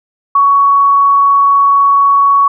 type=tone; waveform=sine; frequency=1119 Hz; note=C#6; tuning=16 cents sharp; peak=-5 dBFS; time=0.35-2.48 s; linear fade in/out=5 ms; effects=none